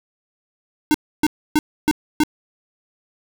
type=tone bursts; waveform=square; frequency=303.8 Hz; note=D#4; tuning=41 cents flat; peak=-13 dBFS; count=5; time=0.91-2.235 s; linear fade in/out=0 ms; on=33 ms; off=290 ms; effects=none